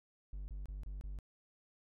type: tone bursts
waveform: triangle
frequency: 49 Hz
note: G1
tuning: in tune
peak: -39 dBFS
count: 5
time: 0.33-1.188 s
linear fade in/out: 0 ms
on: 150 ms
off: 27 ms
effects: none